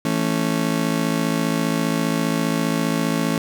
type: chord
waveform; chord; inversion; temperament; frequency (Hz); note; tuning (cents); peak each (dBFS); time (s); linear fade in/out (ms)
35% pulse; A major; second; just; 165 / 220 / 275; E3 / A3 / C#4; +2 / 0 / -14; -22; 0.05-3.38; 2
effects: none